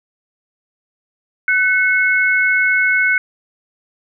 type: tone pair together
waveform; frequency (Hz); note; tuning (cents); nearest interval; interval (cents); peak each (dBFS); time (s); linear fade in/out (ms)
sine; 1506 / 2188; F#6 / C#7; +30 / -23; tritone; 647; -14 / -15; 1.48-3.18; 2
effects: none